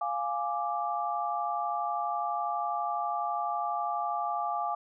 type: chord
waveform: sine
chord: D diminished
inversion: first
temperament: equal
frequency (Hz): 698.5 / 830.6 / 1174.7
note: F5 / Ab5 / D6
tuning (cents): 0 / 0 / 0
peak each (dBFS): -33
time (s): 0.01-4.75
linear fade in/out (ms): 5
effects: none